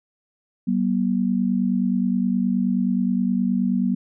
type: tone pair together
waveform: sine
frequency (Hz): 190.49 / 240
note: G3 / B3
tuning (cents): -49 / -49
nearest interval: major third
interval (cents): 400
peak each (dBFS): -21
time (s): 0.67-3.95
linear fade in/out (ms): 10
effects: none